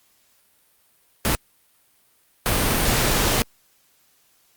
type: noise bursts at uneven times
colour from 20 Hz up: pink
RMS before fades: -20 dBFS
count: 2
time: 1.25-1.35 / 2.46-3.42 s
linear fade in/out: 0 ms
effects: white hiss -61 dBFS RMS until 4.56 s + Opus 48 kbps